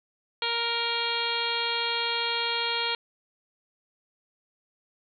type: harmonic tone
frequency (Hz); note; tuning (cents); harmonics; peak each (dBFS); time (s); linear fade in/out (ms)
467.5; A#4; +5; 1 / 2 / 3 / 4 / 5 / 6 / 7 / 8 / 9; -36 / -33 / -35 / -39 / -34 / -36 / -32 / -37 / -33; 0.42-2.95; 2
effects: none